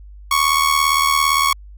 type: tone with amplitude modulation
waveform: sawtooth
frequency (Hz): 1108.7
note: C#6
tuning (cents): 0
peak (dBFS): -7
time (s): 0.31-1.53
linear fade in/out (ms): 5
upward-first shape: sine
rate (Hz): 77.6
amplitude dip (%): 65
effects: added 50 Hz sine -36 dBFS peak until 1.77 s